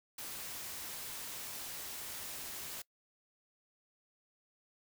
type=noise; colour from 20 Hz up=white; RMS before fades=-44 dBFS; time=0.18-2.82 s; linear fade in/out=5 ms; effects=noise-tail reverb RT60 0.1 s tail -22 dB re dry